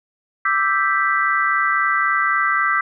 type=chord; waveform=sine; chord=E minor seventh; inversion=third; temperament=equal; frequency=1174.7 / 1318.5 / 1568 / 1975.5 Hz; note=D6 / E6 / G6 / B6; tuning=0 / 0 / 0 / 0 cents; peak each=-21 dBFS; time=0.45-2.81 s; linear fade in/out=5 ms; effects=none